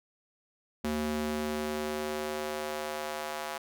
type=tone with high-pass filter sweep; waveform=square; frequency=75.8 Hz; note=D#2; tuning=45 cents flat; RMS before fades=-34 dBFS; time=0.84-3.58 s; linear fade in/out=5 ms; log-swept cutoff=200 to 750 Hz; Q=1.4; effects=none